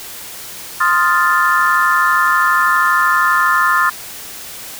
sine chord, F dominant seventh, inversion second, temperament equal, 1046.5 / 1244.5 / 1396.9 / 1760 Hz, C6 / Eb6 / F6 / A6, 0 / 0 / 0 / 0 cents, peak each -16 dBFS, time 0.8-3.9 s, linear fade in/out 10 ms, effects white hiss -31 dBFS RMS until 4.79 s

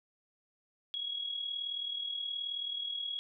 sine tone with amplitude modulation, 3322 Hz, G#7, in tune, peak -32 dBFS, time 0.94-3.19 s, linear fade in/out 0 ms, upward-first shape sine, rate 38.8 Hz, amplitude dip 60%, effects none

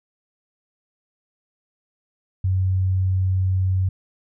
sine tone, 93.7 Hz, F#2, 22 cents sharp, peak -17 dBFS, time 2.44-3.89 s, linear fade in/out 5 ms, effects none

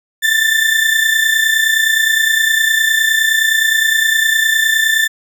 35% pulse tone pair together, 1760 / 1789.7 Hz, A6 / A6, 0 / +29 cents, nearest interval unison, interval 29 cents, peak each -12 dBFS, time 0.22-5.08 s, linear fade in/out 20 ms, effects none

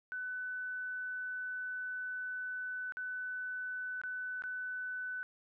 sine tone with dropouts, 1500 Hz, F#6, 23 cents sharp, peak -37 dBFS, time 0.12-5.23 s, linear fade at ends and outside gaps 0 ms, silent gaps 2.922-2.97 / 4.015-4.036 / 4.421-4.438 s, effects none

